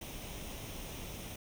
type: noise with comb filter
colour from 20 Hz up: pink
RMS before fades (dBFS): -44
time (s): 0.01-1.36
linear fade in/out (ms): 5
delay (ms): 0.33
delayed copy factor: +0.5
effects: none